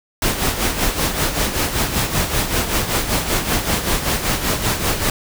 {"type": "noise with tremolo", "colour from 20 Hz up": "pink", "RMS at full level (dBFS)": -17, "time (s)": [0.22, 5.1], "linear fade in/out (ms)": 2, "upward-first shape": "sine", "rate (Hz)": 5.2, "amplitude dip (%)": 60, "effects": []}